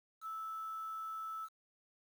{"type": "tone with quantisation", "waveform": "sine", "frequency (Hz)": 1312, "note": "E6", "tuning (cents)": -9, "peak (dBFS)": -40, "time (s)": [0.21, 1.49], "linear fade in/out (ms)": 50, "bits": 10, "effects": []}